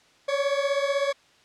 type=beating tone pair; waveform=40% pulse; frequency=554.4 / 570.4 Hz; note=C#5 / C#5; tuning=0 / +49 cents; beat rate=16 Hz; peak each=-24 / -26 dBFS; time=0.28-1.13 s; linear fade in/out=10 ms; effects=white hiss -58 dBFS RMS until 1.44 s + low-pass 5000 Hz 12 dB/octave